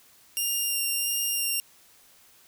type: tone with vibrato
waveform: 5% pulse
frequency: 2794 Hz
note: F7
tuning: in tune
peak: -17 dBFS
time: 0.37-1.6 s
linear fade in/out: 0 ms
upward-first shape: sine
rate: 1.5 Hz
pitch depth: 11 cents each way
effects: white hiss -57 dBFS RMS until 2.47 s